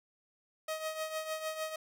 sawtooth tone with tremolo, 630 Hz, D#5, 21 cents sharp, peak -29 dBFS, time 0.68-1.76 s, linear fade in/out 5 ms, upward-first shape triangle, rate 6.6 Hz, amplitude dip 70%, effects none

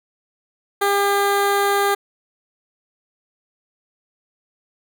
15% pulse tone with notch filter, 401.7 Hz, G4, 42 cents sharp, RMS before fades -18 dBFS, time 0.81-1.95 s, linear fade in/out 10 ms, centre 5400 Hz, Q 1.6, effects none

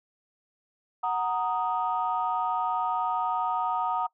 sine chord, D# minor, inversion first, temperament equal, 740 / 932.3 / 1244.5 Hz, F#5 / A#5 / D#6, 0 / 0 / 0 cents, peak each -29 / -28 / -30 dBFS, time 1.03-4.07 s, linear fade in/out 10 ms, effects noise-tail reverb RT60 0.1 s tail -22 dB re dry + tanh soft clip ceiling -16 dBFS

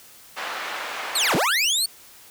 white band-pass noise, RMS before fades -31 dBFS, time 0.36-1.38 s, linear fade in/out 20 ms, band 630 to 2000 Hz, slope 12 dB/octave
25% pulse linear two-way sweep, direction down then up, 4507 to 123.47 to 4507 Hz, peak -15 dBFS, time 1.15-1.86 s, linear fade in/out 5 ms, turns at 1.35 s
effects white hiss -48 dBFS RMS until 2.3 s

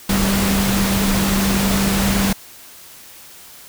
sine tone in noise, 196 Hz, G3, in tune, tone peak -17 dBFS, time 0.09-2.33 s, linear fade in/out 5 ms, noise pink, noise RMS -20 dBFS, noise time 0.09-2.33 s, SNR 0 dB, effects white hiss -41 dBFS RMS until 3.68 s

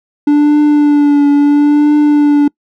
triangle tone with vibrato, 291.9 Hz, D4, 10 cents flat, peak -3 dBFS, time 0.27-2.48 s, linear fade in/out 5 ms, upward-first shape triangle, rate 0.74 Hz, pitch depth 34 cents each way, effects noise-tail reverb RT60 0.1 s tail -26 dB re dry

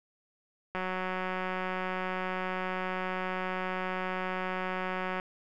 click train, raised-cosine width 0.5 ms, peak -19 dBFS, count 824, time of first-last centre 0.75-5.199 s, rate 185 Hz, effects none

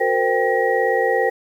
sine tone cluster, 371.4 / 458.5 / 516 / 787 / 1898 Hz, F#4 / A#4 / C5 / G5 / A#6, +7 / -29 / -24 / +7 / +31 cents, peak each -26 / -20 / -21 / -22 / -23 dBFS, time 0-1.3 s, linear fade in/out 10 ms, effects 8-bit

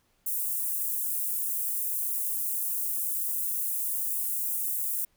white high-pass noise, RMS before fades -30 dBFS, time 0.26-5.05 s, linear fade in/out 5 ms, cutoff 9600 Hz, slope 24 dB/octave, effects pink hiss -70 dBFS RMS until 5.16 s

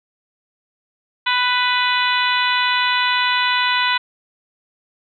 harmonic tone, 495.8 Hz, B4, 7 cents sharp, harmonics 2 / 3 / 4 / 5 / 6 / 7 / 8, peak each -20 / -22 / -23 / -24 / -25 / -25 / -26 dBFS, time 1.26-3.98 s, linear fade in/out 10 ms, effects none

